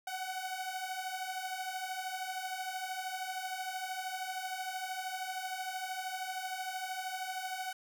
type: beating tone pair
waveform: sawtooth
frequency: 740 / 753 Hz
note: F#5 / F#5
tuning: 0 / +30 cents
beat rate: 13 Hz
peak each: -38 / -35 dBFS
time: 0.07-7.73 s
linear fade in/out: 5 ms
effects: none